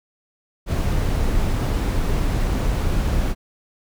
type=noise; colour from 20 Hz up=brown; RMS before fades=-20 dBFS; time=0.66-3.35 s; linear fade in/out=50 ms; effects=none